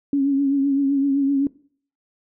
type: tone with vibrato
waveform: sine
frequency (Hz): 277.2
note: C#4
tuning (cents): 0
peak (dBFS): -16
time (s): 0.13-1.47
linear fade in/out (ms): 2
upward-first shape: triangle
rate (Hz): 7.8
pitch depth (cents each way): 52
effects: noise-tail reverb RT60 0.5 s tail -21 dB re dry